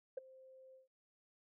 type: tone with ADSR envelope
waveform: sine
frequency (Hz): 523.3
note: C5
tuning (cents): 0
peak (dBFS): -35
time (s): 0.17-0.88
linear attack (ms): 7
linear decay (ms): 14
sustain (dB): -22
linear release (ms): 140
effects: tanh soft clip ceiling -34 dBFS